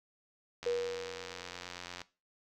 click train, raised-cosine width 0.2 ms, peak -25 dBFS, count 124, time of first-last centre 0.63-2.017 s, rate 88.7 Hz
sine tone with exponential decay, 480 Hz, B4, 49 cents flat, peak -28 dBFS, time 0.66-1.81 s, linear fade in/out 5 ms, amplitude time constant 250 ms
effects noise-tail reverb RT60 0.3 s tail -18 dB re dry

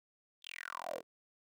10% pulse tone with high-pass filter sweep, 42.77 Hz, F1, 35 cents flat, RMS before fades -44 dBFS, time 0.42-1.03 s, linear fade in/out 50 ms, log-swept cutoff 3600 to 400 Hz, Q 8, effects none

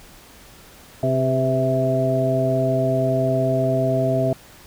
harmonic tone with a mistuned harmonic, 131.1 Hz, C3, 4 cents sharp, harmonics 1 / 2 / 3 / 4 / 5, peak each -22 / -25 / -26 / -31 / -20 dBFS, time 1.03-4.33 s, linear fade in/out 2 ms, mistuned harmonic 4, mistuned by -71 cents, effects pink hiss -46 dBFS RMS until 4.66 s

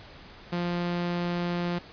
sawtooth tone, 174.61 Hz, F3, in tune, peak -23 dBFS, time 0.52-1.79 s, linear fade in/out 10 ms, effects pink hiss -48 dBFS RMS until 1.92 s + resampled to 11025 Hz

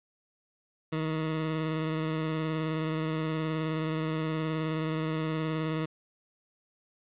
20% pulse tone with vibrato, 157.9 Hz, D#3, 26 cents sharp, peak -24 dBFS, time 0.92-5.86 s, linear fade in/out 10 ms, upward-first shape sine, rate 19 Hz, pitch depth 20 cents each way, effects resampled to 8000 Hz + 9-bit

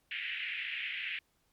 white band-pass noise, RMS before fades -38 dBFS, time 0.11-1.19 s, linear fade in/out 2 ms, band 1800 to 2900 Hz, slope 48 dB/octave, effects pink hiss -74 dBFS RMS until 1.52 s + MP3 96 kbps

